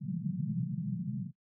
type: band-pass noise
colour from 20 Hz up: white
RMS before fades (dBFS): -35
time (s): 0-1.32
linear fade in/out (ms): 50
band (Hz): 120 to 210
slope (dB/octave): 96
effects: noise-tail reverb RT60 0.1 s tail -20 dB re dry